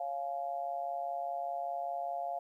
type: tone with amplitude modulation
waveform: sine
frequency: 698.5 Hz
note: F5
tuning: in tune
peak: -30 dBFS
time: 0-2.39 s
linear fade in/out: 5 ms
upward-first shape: sine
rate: 145 Hz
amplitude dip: 85%
effects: 12-bit